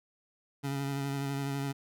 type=tone with vibrato; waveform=25% pulse; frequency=138.9 Hz; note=C#3; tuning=4 cents sharp; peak=-28 dBFS; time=0.63-1.73 s; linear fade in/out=20 ms; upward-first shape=sine; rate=12 Hz; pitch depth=24 cents each way; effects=none